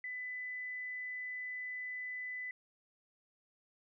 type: tone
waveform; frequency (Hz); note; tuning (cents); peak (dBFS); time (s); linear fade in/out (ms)
sine; 2000; B6; +21; -39; 0.04-2.51; 2
effects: none